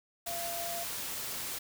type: tone in noise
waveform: sine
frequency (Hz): 685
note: F5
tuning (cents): -34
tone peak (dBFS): -38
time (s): 0.26-0.84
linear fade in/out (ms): 10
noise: white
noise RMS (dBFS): -38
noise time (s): 0.26-1.59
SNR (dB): -3
effects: none